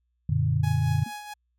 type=chord; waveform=sine; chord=Gb augmented; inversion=none; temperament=equal with one note detuned; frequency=92.5 / 118.3 / 146.83 Hz; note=Gb2 / Bb2 / D3; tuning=0 / +26 / 0 cents; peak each=-26 / -25 / -24 dBFS; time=0.29-1.04 s; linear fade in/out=5 ms
type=tone with tremolo; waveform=sawtooth; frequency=835 Hz; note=G#5; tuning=9 cents sharp; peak=-30 dBFS; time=0.63-1.34 s; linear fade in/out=10 ms; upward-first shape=sine; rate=4.5 Hz; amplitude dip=50%
type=tone with exponential decay; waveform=sine; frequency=230.1 Hz; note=A#3; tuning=22 cents flat; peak=-31 dBFS; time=1.06-1.14 s; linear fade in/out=5 ms; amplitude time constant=16 ms
effects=added 60 Hz sine -70 dBFS peak until 1.58 s + MP3 64 kbps